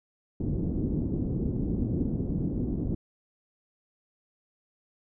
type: low-pass noise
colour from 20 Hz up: white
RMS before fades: -29 dBFS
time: 0.4-2.95 s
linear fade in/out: 5 ms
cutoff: 300 Hz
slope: 24 dB/octave
effects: none